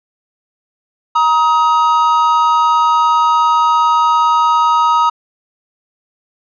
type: tone pair together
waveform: triangle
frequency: 945 / 1262.3 Hz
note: A#5 / D#6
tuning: +23 / +25 cents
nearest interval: perfect fourth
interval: 502 cents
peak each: -10 dBFS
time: 1.15-5.1 s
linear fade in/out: 10 ms
effects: resampled to 16000 Hz